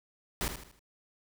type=noise with echo; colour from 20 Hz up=pink; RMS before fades=-32 dBFS; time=0.41-0.48 s; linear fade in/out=0 ms; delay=78 ms; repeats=4; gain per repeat=-8 dB; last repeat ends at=0.792 s; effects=none